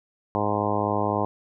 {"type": "harmonic tone", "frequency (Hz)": 103.83, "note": "G#2", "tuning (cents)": 0, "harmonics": [1, 2, 3, 4, 5, 6, 7, 8, 9, 10], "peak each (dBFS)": [-31, -31, -31, -31, -31, -31, -31, -31, -31, -31], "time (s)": [0.35, 1.25], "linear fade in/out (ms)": 0, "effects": []}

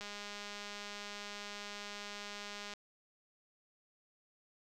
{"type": "click train", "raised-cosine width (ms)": 0.2, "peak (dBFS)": -28, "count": 560, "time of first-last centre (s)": [0.01, 2.737], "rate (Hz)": 205, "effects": ["11-bit"]}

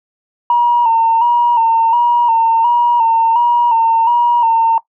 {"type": "tone with vibrato", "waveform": "sine", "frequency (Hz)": 932.3, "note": "A#5", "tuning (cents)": 0, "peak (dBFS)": -7, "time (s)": [0.5, 4.78], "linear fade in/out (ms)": 2, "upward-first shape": "square", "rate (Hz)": 1.4, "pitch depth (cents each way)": 44, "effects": ["noise-tail reverb RT60 0.1 s tail -18 dB re dry", "tanh soft clip ceiling -3 dBFS"]}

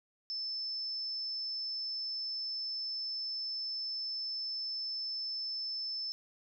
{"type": "tone", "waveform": "sine", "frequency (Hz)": 5270, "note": "E8", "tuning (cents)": -1, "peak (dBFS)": -35, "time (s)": [0.3, 6.12], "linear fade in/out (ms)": 0, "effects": []}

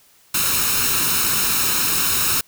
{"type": "noise with comb filter", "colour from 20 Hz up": "white", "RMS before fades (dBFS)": -19, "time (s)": [0.34, 2.41], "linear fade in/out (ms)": 5, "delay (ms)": 0.75, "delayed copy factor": 0.65, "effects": ["white hiss -54 dBFS RMS until 2.47 s"]}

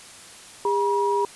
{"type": "tone pair together", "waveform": "sine", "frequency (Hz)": [404.6, 961], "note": ["G#4", "B5"], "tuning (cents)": [-45, -48], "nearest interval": "octave + minor third", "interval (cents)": 1497, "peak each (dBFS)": -22, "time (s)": [0.65, 1.25], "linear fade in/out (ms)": 2, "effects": ["white hiss -44 dBFS RMS until 1.35 s", "resampled to 24000 Hz"]}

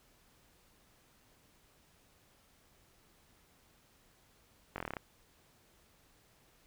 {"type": "slowing click train", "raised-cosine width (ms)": 0.5, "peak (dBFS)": -23, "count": 9, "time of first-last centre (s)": [4.76, 4.968], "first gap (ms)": 21, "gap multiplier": 1.06, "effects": ["pink hiss -67 dBFS RMS until 6.66 s"]}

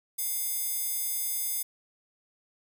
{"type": "tone with high-pass filter", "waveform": "square", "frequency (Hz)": 710, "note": "F5", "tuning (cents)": 28, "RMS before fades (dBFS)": -31, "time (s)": [0.18, 1.63], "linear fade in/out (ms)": 10, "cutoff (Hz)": 11000, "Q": 0.88, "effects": []}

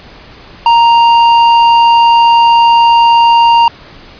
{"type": "tone with tanh clipping", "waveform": "sine", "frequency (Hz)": 932.3, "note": "A#5", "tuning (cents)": 0, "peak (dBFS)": -5, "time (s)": [0.66, 3.68], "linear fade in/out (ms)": 2, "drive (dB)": 11, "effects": ["pink hiss -35 dBFS RMS until 4.19 s", "resampled to 11025 Hz"]}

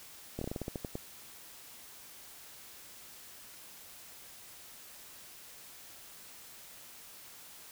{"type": "slowing click train", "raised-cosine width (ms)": 2, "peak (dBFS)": -23, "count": 11, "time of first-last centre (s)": [0.39, 0.955], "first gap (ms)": 24, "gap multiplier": 1.18, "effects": ["white hiss -52 dBFS RMS until 7.71 s"]}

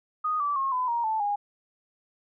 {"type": "tone with pitch steps", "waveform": "sine", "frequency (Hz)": [1241, 1157.9, 1080.4, 1008, 940.5, 877.5, 818.8], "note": ["D#6", "D6", "C#6", "B5", "A#5", "A5", "G#5"], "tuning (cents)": [-5, -25, -45, 35, 15, -5, -25], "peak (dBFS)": -24, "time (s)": [0.24, 1.36], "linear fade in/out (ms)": 10, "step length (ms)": 160, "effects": []}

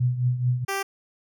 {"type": "tone with tremolo", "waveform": "sine", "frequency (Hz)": 124.5, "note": "B2", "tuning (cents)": 14, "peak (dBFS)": -17, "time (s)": [0, 0.65], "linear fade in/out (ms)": 10, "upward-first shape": "triangle", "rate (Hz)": 4.6, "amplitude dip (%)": 75}
{"type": "tone", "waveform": "10% pulse", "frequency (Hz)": 392, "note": "G4", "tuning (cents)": 0, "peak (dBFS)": -17, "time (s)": [0.68, 0.83], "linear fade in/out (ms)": 10}
{"effects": []}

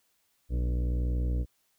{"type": "harmonic tone with a mistuned harmonic", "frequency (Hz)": 60.6, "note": "B1", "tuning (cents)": -32, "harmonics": [1, 2, 3, 4, 5, 6, 7, 8, 9, 10], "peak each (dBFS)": [-26, -36, -42, -47, -42, -52, -52, -47, -57, -57], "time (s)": [0.49, 1.46], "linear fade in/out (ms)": 50, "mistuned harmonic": 5, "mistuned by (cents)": -42, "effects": ["white hiss -72 dBFS RMS until 1.78 s"]}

